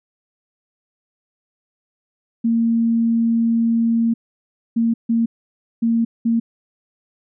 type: tone bursts at uneven times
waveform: sine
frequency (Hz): 230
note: A#3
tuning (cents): -23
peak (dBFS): -14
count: 5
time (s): 2.44-4.14 / 4.76-4.94 / 5.09-5.26 / 5.82-6.05 / 6.25-6.4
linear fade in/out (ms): 10
effects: none